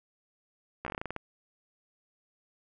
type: slowing click train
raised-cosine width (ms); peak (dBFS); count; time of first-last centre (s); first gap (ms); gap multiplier
0.5; -20; 11; 0.85-1.164; 14; 1.17
effects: none